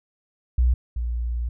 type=tone pair in turn; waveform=sine; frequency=61.4 / 59.14 Hz; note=B1 / A#1; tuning=-9 / +26 cents; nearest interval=minor second; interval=65 cents; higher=first; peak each=-15 / -23 dBFS; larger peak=first; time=0.58-0.74 / 0.96-1.49 s; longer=second; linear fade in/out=5 ms; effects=none